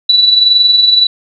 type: tone with amplitude modulation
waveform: sine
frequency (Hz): 3951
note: B7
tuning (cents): 0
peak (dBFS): -3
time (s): 0.09-1.07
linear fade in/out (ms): 5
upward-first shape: sine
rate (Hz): 21.6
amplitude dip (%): 50
effects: none